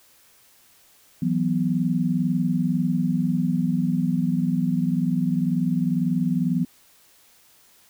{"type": "chord", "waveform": "sine", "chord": "E suspended second", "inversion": "none", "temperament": "equal", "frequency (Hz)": [164.81, 185, 246.9], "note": ["E3", "F#3", "B3"], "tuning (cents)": [0, 0, 0], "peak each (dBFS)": -24, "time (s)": [1.22, 6.65], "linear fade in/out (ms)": 5, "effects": ["white hiss -56 dBFS RMS until 7.89 s"]}